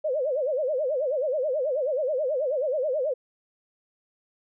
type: tone with vibrato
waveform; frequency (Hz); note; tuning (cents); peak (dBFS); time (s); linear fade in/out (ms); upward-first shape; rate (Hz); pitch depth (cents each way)
sine; 559; C#5; +14; -23; 0.04-3.14; 10; sine; 9.3; 210
effects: none